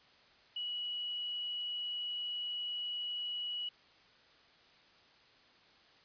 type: tone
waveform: sine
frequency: 2928 Hz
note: F#7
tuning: 19 cents flat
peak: -36 dBFS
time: 0.56-3.69 s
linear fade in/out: 5 ms
effects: white hiss -63 dBFS RMS until 6.04 s + resampled to 11025 Hz